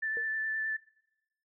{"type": "tone with vibrato", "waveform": "sine", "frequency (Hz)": 1760, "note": "A6", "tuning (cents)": 0, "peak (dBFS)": -30, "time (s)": [0.02, 0.77], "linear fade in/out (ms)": 10, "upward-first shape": "sine", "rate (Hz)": 9.6, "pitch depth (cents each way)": 14}
{"type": "tone with exponential decay", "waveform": "sine", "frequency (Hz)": 467.5, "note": "A#4", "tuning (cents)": 5, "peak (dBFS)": -36, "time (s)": [0.17, 0.29], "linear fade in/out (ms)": 0, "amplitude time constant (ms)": 26}
{"effects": ["noise-tail reverb RT60 1.0 s tail -24 dB re dry"]}